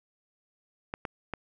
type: clicks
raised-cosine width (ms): 0.5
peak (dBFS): -18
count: 3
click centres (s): 0.939 / 1.052 / 1.337
effects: none